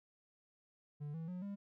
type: tone with pitch steps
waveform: triangle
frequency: 146.83 / 162.92 / 180.77 / 200.6 Hz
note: D3 / E3 / F#3 / G3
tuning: 0 / -20 / -40 / +40 cents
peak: -39 dBFS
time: 1-1.56 s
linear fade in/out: 20 ms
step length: 140 ms
effects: none